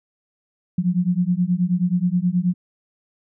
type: beating tone pair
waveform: sine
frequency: 173.9 / 183.3 Hz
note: F3 / F#3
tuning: -7 / -16 cents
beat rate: 9.4 Hz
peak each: -20 dBFS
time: 0.78-2.54 s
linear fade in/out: 5 ms
effects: none